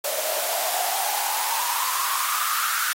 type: noise with high-pass filter sweep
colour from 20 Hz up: white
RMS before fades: -25 dBFS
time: 0.04-2.93 s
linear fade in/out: 5 ms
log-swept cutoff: 570 to 1400 Hz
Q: 9.3
effects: AAC 48 kbps